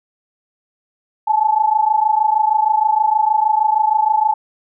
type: tone pair together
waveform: sine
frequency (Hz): 850 / 876.4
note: G#5 / A5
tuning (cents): +40 / -7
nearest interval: minor second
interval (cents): 53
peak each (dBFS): -15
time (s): 1.27-4.34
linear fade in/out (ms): 10
effects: none